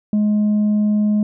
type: tone with tanh clipping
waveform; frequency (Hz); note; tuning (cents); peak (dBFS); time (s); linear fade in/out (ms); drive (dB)
sine; 210; G#3; +19; -14; 0.13-1.23; 2; 2
effects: none